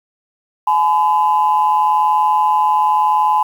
sine tone pair together, 850 / 1010.8 Hz, G#5 / B5, +40 / +40 cents, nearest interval minor third, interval 300 cents, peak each -13 dBFS, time 0.67-3.43 s, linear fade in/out 5 ms, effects tanh soft clip ceiling -4 dBFS + 7-bit

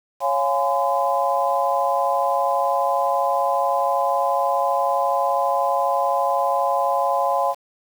sine chord, Db major seventh, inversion none, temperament equal with one note detuned, 554.4 / 698.5 / 830.6 / 1022 Hz, Db5 / F5 / Ab5 / C6, 0 / 0 / 0 / -41 cents, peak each -23 dBFS, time 0.2-7.55 s, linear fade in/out 50 ms, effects 7-bit

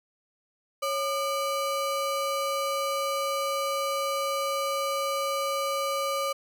square ring-modulated tone, 880 Hz, A5, in tune, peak -24 dBFS, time 0.82-6.33 s, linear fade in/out 10 ms, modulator 328 Hz, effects none

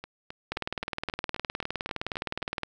two click trains, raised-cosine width 0.3 ms, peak -22 / -14 dBFS, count 10 / 42, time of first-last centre 0.04-2.421 / 0.52-2.633 s, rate 3.78 / 19.4 Hz, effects none

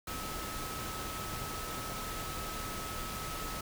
sine tone in noise, 1292 Hz, E6, 35 cents flat, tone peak -43 dBFS, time 0.07-3.61 s, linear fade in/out 5 ms, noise pink, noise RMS -40 dBFS, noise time 0.07-3.61 s, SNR -6 dB, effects none

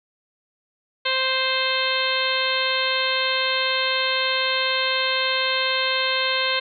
harmonic tone, 523 Hz, C5, 1 cent flat, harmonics 1 / 2 / 3 / 4 / 5 / 6 / 7 / 8, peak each -28 / -28 / -28 / -28 / -28 / -28 / -28 / -28 dBFS, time 1.05-6.6 s, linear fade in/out 10 ms, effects none

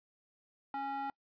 square tone with band-pass filter, 275.3 Hz, C#4, 12 cents flat, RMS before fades -38 dBFS, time 0.74-1.1 s, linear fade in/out 2 ms, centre 1000 Hz, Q 7.3, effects noise-tail reverb RT60 0.1 s tail -26 dB re dry + resampled to 11025 Hz

